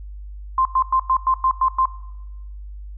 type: tone bursts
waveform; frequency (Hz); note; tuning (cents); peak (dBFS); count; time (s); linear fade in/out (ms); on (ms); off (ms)
sine; 1046; C6; -1; -14; 8; 0.58-1.856; 2; 72; 100
effects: noise-tail reverb RT60 1.0 s tail -18 dB re dry + added 50 Hz sine -32 dBFS peak until 2.97 s